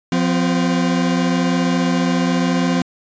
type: tone pair together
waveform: 40% pulse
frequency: 176.32 / 257.2 Hz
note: F3 / C4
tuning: +17 / -30 cents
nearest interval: perfect fifth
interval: 653 cents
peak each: -17 dBFS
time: 0.12-2.82 s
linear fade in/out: 2 ms
effects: resampled to 16000 Hz